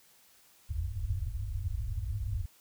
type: low-pass noise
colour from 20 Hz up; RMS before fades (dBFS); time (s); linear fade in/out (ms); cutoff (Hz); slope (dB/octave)
white; -34; 0.69-2.46; 5; 110; 96
effects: white hiss -62 dBFS RMS until 2.6 s